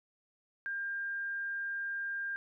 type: tone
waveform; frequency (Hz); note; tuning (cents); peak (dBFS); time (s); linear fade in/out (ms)
sine; 1600; G6; +35; -34; 0.66-2.36; 0
effects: none